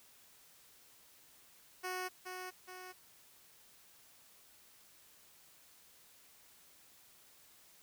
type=tone with echo; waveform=10% pulse; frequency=367.8 Hz; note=F#4; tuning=10 cents flat; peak=-30 dBFS; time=1.83-2.09 s; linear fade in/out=20 ms; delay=420 ms; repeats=2; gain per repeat=-5 dB; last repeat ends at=2.93 s; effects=white hiss -63 dBFS RMS until 7.82 s